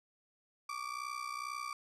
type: ring-modulated tone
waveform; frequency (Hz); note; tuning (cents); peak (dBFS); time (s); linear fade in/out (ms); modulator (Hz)
35% pulse; 1164; D6; -16; -34; 0.69-1.73; 2; 31.1
effects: low-pass 9000 Hz 12 dB/octave